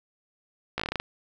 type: slowing click train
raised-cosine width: 0.3 ms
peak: -12 dBFS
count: 9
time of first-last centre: 0.78-1 s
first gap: 16 ms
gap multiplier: 1.15
effects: none